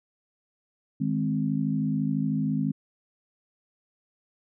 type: chord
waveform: sine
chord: Ab major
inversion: second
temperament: equal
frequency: 155.56 / 207.7 / 261.6 Hz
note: Eb3 / Ab3 / C4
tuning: 0 / 0 / 0 cents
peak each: -28 dBFS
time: 1-2.72 s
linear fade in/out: 10 ms
effects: none